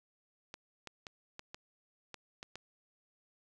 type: clicks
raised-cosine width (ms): 0.2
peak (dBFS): -27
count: 8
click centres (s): 0.541 / 0.873 / 1.068 / 1.394 / 1.545 / 2.143 / 2.429 / 2.556
effects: none